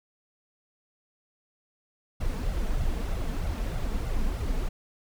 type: noise with flanger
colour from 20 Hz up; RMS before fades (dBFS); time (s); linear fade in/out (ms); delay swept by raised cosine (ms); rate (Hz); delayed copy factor
brown; -28; 2.2-4.69; 10; 1.4 to 4.6; 3.2; +0.65
effects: none